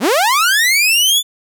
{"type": "linear sweep", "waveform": "sawtooth", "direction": "up", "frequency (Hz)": [166.1, 3520], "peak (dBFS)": -7, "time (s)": [0, 1.23], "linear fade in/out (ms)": 50, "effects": []}